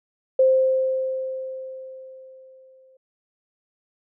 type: tone with exponential decay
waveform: sine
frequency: 523.3 Hz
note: C5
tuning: in tune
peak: -12 dBFS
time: 0.39-2.97 s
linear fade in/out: 5 ms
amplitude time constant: 560 ms
effects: none